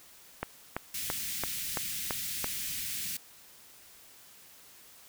click train, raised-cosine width 0.5 ms, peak -16 dBFS, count 7, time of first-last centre 0.43-2.443 s, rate 2.98 Hz
white band-stop noise, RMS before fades -36 dBFS, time 0.94-3.17 s, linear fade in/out 5 ms, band 240 to 1900 Hz, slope 24 dB/octave
effects white hiss -55 dBFS RMS until 5.08 s

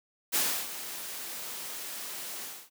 white noise with ADSR envelope, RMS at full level -26 dBFS, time 0.32-2.7 s, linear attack 30 ms, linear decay 310 ms, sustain -13 dB, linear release 270 ms, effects high-pass 200 Hz 12 dB/octave

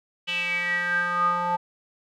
square tone with band-pass filter sweep, 175.7 Hz, F3, 11 cents sharp, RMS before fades -25 dBFS, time 0.27-1.57 s, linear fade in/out 20 ms, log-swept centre 2900 to 930 Hz, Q 9.9, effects none

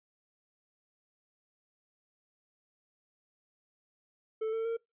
triangle tone with pitch steps, 440 / 449.2 / 458.7 Hz, A4 / A4 / A#4, 0 / +36 / -28 cents, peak -28 dBFS, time 4.41-4.77 s, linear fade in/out 10 ms, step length 120 ms, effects noise-tail reverb RT60 0.2 s tail -25 dB re dry + resampled to 8000 Hz

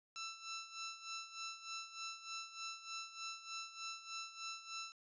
10% pulse tone with tremolo, 1332 Hz, E6, 18 cents sharp, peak -34 dBFS, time 0.16-4.92 s, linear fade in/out 0 ms, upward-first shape sine, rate 3.3 Hz, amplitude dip 75%, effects resampled to 16000 Hz

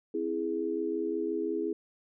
sine chord, C augmented, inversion none, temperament equal, 261.6 / 329.6 / 415.3 Hz, C4 / E4 / G#4, 0 / 0 / 0 cents, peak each -38 / -32 / -32 dBFS, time 0.14-1.73 s, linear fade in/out 5 ms, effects none

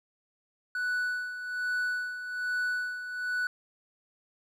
triangle tone with tremolo, 1483 Hz, F#6, 4 cents sharp, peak -25 dBFS, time 0.75-3.47 s, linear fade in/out 2 ms, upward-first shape sine, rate 1.2 Hz, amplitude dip 65%, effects none

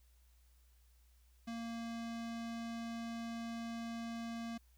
square tone with low-pass filter, 231 Hz, A#3, 16 cents flat, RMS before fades -43 dBFS, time 1.47-4.58 s, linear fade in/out 10 ms, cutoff 6200 Hz, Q 0.98, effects added 60 Hz sine -64 dBFS peak until 4.77 s + white hiss -75 dBFS RMS until 4.77 s

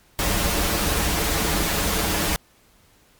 pink noise with comb filter, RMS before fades -22 dBFS, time 0.19-2.36 s, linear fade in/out 0 ms, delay 7.9 ms, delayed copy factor -0.7, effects pink hiss -57 dBFS RMS until 3.19 s + MP3 96 kbps

